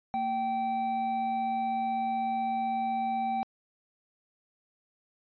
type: tone pair together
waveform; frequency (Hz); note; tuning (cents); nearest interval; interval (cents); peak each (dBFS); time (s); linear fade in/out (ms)
triangle; 229 / 774.7; A#3 / G5; -31 / -21; octave + major sixth; 2110; -34 / -26; 0.14-3.43; 0
effects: resampled to 11025 Hz